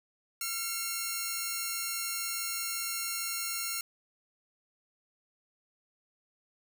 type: tone pair together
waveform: 5% pulse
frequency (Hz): 1368.9 / 2173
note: F6 / C#7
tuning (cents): -35 / -35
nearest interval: minor sixth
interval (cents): 800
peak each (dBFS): -23 / -26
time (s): 0.41-3.81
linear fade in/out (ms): 2
effects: none